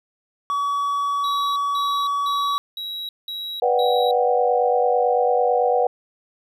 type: tone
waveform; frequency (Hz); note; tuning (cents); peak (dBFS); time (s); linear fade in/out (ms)
triangle; 1135; C#6; +41; -18; 0.5-2.58; 0
type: tone bursts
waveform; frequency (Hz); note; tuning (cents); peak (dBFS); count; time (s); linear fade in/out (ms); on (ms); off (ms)
triangle; 3868; B7; -37; -26; 6; 1.24-4.11; 2; 320; 190
type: chord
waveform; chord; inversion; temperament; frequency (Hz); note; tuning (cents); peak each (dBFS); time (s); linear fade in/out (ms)
sine; G major seventh; first; just; 490 / 588 / 735 / 784; B4 / D5 / F#5 / G5; -14 / +2 / -12 / 0; -19 / -25 / -20 / -25; 3.62-5.87; 5
effects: none